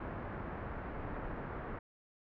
pink low-pass noise, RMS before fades -42 dBFS, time 0-1.79 s, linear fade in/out 5 ms, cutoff 1700 Hz, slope 24 dB/octave, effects none

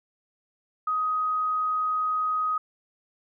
sine tone, 1255 Hz, D#6, 15 cents sharp, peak -23 dBFS, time 0.87-2.58 s, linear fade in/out 5 ms, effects none

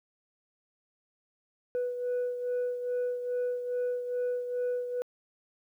sine beating tone pair, 492.6 / 495 Hz, B4 / B4, -5 / +4 cents, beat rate 2.4 Hz, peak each -28 / -35 dBFS, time 1.75-5.02 s, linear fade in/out 0 ms, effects tanh soft clip ceiling -26 dBFS + 11-bit

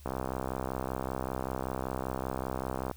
click train, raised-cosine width 1 ms, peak -19 dBFS, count 187, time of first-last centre 0.06-2.913 s, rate 65.2 Hz, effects added 72 Hz sine -49 dBFS peak until 2.96 s + white hiss -59 dBFS RMS until 2.96 s

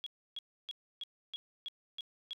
sine tone bursts, 3322 Hz, G#7, in tune, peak -38 dBFS, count 8, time 0.04-2.332 s, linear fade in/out 0 ms, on 24 ms, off 300 ms, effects none

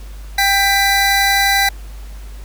25% pulse tone pair together, 790 / 1990.7 Hz, G5 / B6, +13 / +13 cents, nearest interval octave + major third, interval 1600 cents, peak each -11 dBFS, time 0.38-1.69 s, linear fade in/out 5 ms, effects added 50 Hz sine -29 dBFS peak until 2.44 s + pink hiss -44 dBFS RMS until 2.44 s

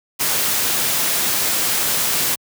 white noise, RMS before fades -19 dBFS, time 0.19-2.36 s, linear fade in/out 20 ms, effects high-pass 100 Hz 12 dB/octave

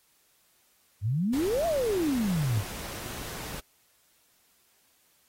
sine exponential two-way sweep, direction up then down, 93.7 to 698.5 to 93.7 Hz, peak -24 dBFS, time 1.01-2.64 s, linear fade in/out 50 ms, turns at 1.66 s
pink noise, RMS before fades -39 dBFS, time 1.33-3.6 s, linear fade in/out 5 ms
click train, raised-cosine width 3 ms, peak -27 dBFS, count 4, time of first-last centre 2.09-3.546 s, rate 2.06 Hz
effects white hiss -66 dBFS RMS until 5.28 s + AAC 48 kbps

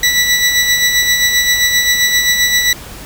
20% pulse tone with tremolo, 1960 Hz, B6, 14 cents flat, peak -3 dBFS, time 0.03-2.73 s, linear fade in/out 2 ms, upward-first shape sine, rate 7.6 Hz, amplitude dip 45%, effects added 50 Hz sine -35 dBFS peak until 3.05 s + pink hiss -32 dBFS RMS until 3.05 s

